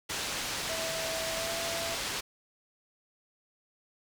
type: low-pass noise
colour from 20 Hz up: white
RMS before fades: -35 dBFS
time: 0.09-2.21 s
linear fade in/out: 10 ms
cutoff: 5900 Hz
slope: 12 dB/octave
type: tone with pitch glide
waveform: triangle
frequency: 652 to 668 Hz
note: E5 to E5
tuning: -19 to +23 cents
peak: -34 dBFS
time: 0.69-1.95 s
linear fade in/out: 10 ms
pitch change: +42 cents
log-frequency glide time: 1.34-1.51 s
effects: none